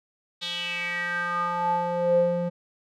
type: tone with band-pass filter sweep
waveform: square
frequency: 174.61 Hz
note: F3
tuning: in tune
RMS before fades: -26 dBFS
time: 0.41-2.5 s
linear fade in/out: 20 ms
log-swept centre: 3700 to 360 Hz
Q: 5.8
effects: none

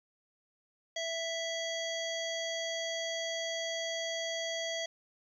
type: harmonic tone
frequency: 660 Hz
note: E5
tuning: 2 cents sharp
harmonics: 1 / 3 / 5 / 7 / 9 / 10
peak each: -37 / -40 / -39 / -45 / -46 / -47 dBFS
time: 0.96-4.86 s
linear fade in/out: 5 ms
effects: 11-bit

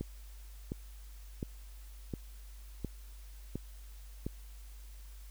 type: click train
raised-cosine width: 3 ms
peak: -23 dBFS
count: 7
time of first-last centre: 0.01-4.265 s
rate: 1.41 Hz
effects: added 50 Hz sine -47 dBFS peak until 5.3 s + white hiss -61 dBFS RMS until 5.3 s

